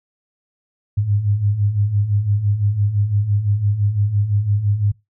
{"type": "beating tone pair", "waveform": "sine", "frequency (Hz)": [98.7, 104.6], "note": ["G2", "G#2"], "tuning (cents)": [12, 13], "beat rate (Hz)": 5.9, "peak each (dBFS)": [-22, -16], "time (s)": [0.97, 4.92], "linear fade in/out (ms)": 10, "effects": ["noise-tail reverb RT60 0.2 s tail -21 dB re dry"]}